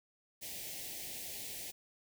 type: band-stop noise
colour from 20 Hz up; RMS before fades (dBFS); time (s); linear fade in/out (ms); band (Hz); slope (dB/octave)
white; -44; 0.41-1.72; 20; 810 to 1900; 48
effects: none